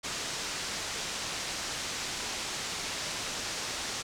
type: low-pass noise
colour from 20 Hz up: white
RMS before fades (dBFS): -36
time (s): 0.03-4.03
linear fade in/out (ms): 20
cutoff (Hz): 7100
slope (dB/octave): 24
effects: none